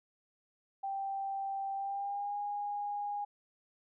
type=tone with pitch glide; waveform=sine; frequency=784 to 820.1 Hz; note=G5 to G#5; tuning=0 to -22 cents; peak=-34 dBFS; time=0.83-3.25 s; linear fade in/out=10 ms; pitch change=+78 cents; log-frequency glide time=1.75-2.37 s; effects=none